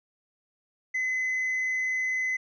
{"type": "tone with tanh clipping", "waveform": "sine", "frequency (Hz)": 2031, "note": "B6", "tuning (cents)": 48, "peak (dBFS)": -26, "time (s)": [0.94, 2.37], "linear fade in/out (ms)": 10, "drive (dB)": 1, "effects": []}